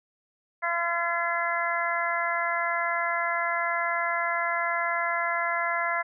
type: harmonic tone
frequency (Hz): 341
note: F4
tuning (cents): -41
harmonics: 2 / 3 / 4 / 5 / 6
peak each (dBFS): -31 / -31 / -31 / -31 / -31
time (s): 0.62-6.03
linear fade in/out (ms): 20
effects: none